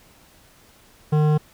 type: tone with hard clipping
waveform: sine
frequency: 151.9 Hz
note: D#3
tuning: 41 cents flat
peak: -17 dBFS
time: 1.12-1.38 s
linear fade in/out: 10 ms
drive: 13 dB
effects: pink hiss -53 dBFS RMS until 1.53 s